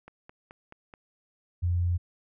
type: click train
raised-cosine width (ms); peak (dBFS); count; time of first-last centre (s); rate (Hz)
0.5; -31; 5; 0.08-0.938; 4.66
type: tone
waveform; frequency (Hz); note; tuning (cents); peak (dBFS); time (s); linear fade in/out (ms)
sine; 87.6; F2; +6; -23; 1.62-1.98; 20
effects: none